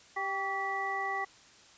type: harmonic tone with a mistuned harmonic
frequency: 392 Hz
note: G4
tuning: in tune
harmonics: 1 / 2 / 3 / 5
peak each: -42 / -35 / -37 / -35 dBFS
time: 0.16-1.25 s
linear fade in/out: 10 ms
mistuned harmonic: 3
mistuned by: -49 cents
effects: white hiss -57 dBFS RMS until 1.77 s + resampled to 16000 Hz